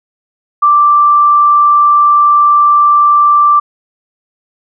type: tone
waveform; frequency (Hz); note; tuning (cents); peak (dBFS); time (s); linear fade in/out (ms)
sine; 1174.7; D6; 0; -4; 0.62-3.6; 10
effects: none